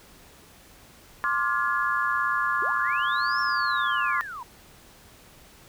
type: chord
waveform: sine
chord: D half-diminished seventh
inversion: third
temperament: just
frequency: 1057.2 / 1174.7 / 1409.6 / 1691.5 Hz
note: C6 / D6 / F6 / Ab6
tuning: +18 / 0 / +16 / +31 cents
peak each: -28 dBFS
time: 1.24-4.21 s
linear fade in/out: 0 ms
type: linear two-way sweep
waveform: sine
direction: up then down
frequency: 330 to 5420 to 915 Hz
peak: -34 dBFS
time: 2.62-4.43 s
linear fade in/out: 2 ms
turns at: 3.4 s
effects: pink hiss -52 dBFS RMS until 5.68 s